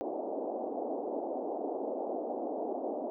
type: band-pass noise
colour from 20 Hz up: white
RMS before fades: -36 dBFS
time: 0.01-3.1 s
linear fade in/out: 0 ms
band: 250 to 760 Hz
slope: 48 dB/octave
effects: none